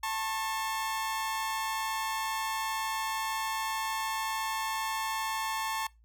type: tone pair together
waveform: sawtooth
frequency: 886.8 / 1088 Hz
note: A5 / C#6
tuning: +13 / -33 cents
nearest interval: major third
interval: 354 cents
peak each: -29 / -32 dBFS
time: 0.03-5.87 s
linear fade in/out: 5 ms
effects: noise-tail reverb RT60 0.2 s tail -21 dB re dry + added 56 Hz sine -58 dBFS peak until 6.04 s